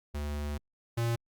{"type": "tone pair in turn", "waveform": "square", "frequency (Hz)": [73.42, 116.81], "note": ["D2", "A#2"], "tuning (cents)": [0, 4], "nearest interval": "minor sixth", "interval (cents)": 804, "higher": "second", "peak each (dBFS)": [-33, -28], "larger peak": "second", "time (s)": [[0.14, 0.58], [0.97, 1.16]], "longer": "first", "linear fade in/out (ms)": 10, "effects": ["Opus 48 kbps"]}